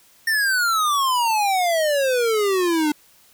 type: exponential sweep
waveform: square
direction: down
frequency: 1831 to 293.7 Hz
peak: -18 dBFS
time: 0.27-2.92 s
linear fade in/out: 5 ms
effects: white hiss -54 dBFS RMS until 3.33 s